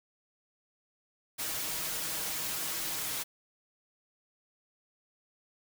white noise with comb filter, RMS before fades -35 dBFS, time 1.38-3.24 s, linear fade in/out 20 ms, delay 6.3 ms, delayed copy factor +0.65, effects none

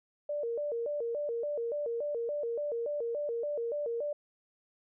sine tone with vibrato, 523.3 Hz, C5, in tune, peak -31 dBFS, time 0.29-4.13 s, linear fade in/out 5 ms, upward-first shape square, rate 3.5 Hz, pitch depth 200 cents each way, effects none

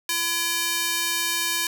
square tone with high-pass filter, 338.6 Hz, E4, 46 cents sharp, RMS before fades -25 dBFS, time 0.09-1.67 s, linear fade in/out 2 ms, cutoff 2100 Hz, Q 0.55, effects 7-bit

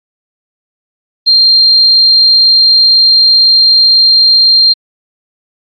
sine tone, 4186 Hz, C8, in tune, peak -3 dBFS, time 1.26-4.74 s, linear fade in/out 20 ms, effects AAC 48 kbps

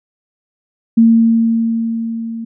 sine tone with level ramp, 228 Hz, A#3, 38 cents flat, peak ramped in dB -4 to -22 dBFS, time 0.97-2.45 s, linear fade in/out 10 ms, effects none

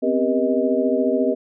sine tone cluster, 252.7 / 266.9 / 394.2 / 477.8 / 627 Hz, B3 / C4 / G4 / A#4 / D#5, +40 / +35 / +10 / +43 / +13 cents, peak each -23 dBFS, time 0.02-1.35 s, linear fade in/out 20 ms, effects none

